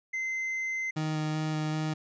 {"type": "tone", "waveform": "triangle", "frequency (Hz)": 2068, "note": "C7", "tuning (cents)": -21, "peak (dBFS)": -28, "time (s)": [0.13, 0.91], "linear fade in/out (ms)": 10}
{"type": "tone with vibrato", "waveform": "30% pulse", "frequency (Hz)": 155, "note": "D#3", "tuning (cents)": -6, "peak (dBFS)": -26, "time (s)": [0.96, 1.94], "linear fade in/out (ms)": 10, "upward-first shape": "square", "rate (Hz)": 2.6, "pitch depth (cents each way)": 8}
{"effects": ["resampled to 16000 Hz"]}